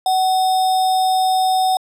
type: tone with sample-and-hold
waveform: sine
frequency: 750 Hz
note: F#5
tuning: 23 cents sharp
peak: -13 dBFS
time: 0.06-1.77 s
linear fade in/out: 2 ms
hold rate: 4410 Hz
effects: low-pass 11000 Hz 12 dB/octave